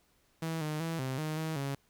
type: tone with pitch steps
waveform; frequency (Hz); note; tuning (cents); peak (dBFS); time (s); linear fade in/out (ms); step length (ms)
sawtooth; 162.6 / 153 / 164.3 / 131.1 / 155.1 / 159 / 138.5; E3 / D#3 / E3 / C3 / D#3 / D#3 / C#3; -23 / -29 / -5 / +4 / -5 / +38 / -1; -29; 0.42-1.75; 5; 190
effects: pink hiss -70 dBFS RMS until 1.89 s